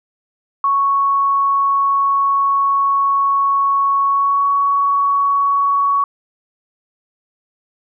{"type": "tone with pitch glide", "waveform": "sine", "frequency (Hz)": [1108.7, 1120.3], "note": ["C#6", "C#6"], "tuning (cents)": [0, 18], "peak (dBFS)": -12, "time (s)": [0.64, 6.04], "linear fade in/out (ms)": 2, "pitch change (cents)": 18, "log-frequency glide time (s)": [4.06, 4.47], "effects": []}